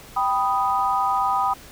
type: chord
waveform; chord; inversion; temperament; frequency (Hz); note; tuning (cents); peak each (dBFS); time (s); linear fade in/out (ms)
sine; G augmented; none; equal; 784 / 987.8 / 1244.5; G5 / B5 / D#6; 0 / 0 / 0; -23; 0.16-1.54; 10
effects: pink hiss -44 dBFS RMS until 1.71 s